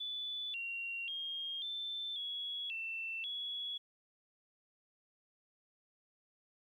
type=tone with pitch steps; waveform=sine; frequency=3478 / 2753 / 3233 / 3540 / 3352 / 2679 / 3366 Hz; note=A7 / F7 / G#7 / A7 / G#7 / E7 / G#7; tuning=-21 / -25 / -47 / +10 / +15 / +27 / +23 cents; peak=-38 dBFS; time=0-3.78 s; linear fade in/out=10 ms; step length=540 ms; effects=12-bit